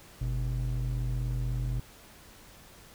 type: ring-modulated tone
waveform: triangle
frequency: 86.6 Hz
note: F2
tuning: 14 cents flat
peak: -23 dBFS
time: 0.21-1.8 s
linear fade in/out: 5 ms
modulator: 38 Hz
effects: pink hiss -53 dBFS RMS until 2.94 s